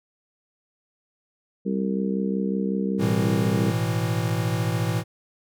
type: harmonic tone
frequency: 65.41 Hz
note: C2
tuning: in tune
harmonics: 3 / 4 / 5 / 6 / 7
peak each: -24 / -31 / -33 / -33 / -31 dBFS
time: 1.65-3.72 s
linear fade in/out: 20 ms
type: chord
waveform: square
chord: A suspended second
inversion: none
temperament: equal with one note detuned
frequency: 110 / 124.11 / 164.81 Hz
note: A2 / B2 / E3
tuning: 0 / +9 / 0 cents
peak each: -26 / -29 / -28 dBFS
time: 2.98-5.04 s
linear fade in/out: 50 ms
effects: none